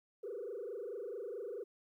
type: tone with frequency modulation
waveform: sine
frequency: 440 Hz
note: A4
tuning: in tune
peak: -39 dBFS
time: 0.23-1.64 s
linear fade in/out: 10 ms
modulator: 24.6 Hz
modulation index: 2.5
effects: tanh soft clip ceiling -36 dBFS + 13-bit